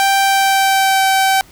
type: tone with pitch glide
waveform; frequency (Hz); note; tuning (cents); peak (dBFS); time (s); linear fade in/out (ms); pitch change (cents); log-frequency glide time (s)
sawtooth; 784 to 771; G5 to G5; 0 to -29; -7; 0-1.41; 0; -29; 0.18-1.07
effects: pink hiss -45 dBFS RMS until 1.51 s